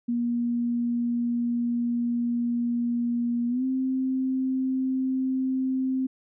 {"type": "tone with pitch glide", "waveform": "sine", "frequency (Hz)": [238.2, 261.3], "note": ["A#3", "C4"], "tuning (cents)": [38, -2], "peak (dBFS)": -23, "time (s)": [0.08, 6.07], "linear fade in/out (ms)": 10, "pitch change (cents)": 160, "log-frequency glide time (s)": [3.48, 3.64], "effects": []}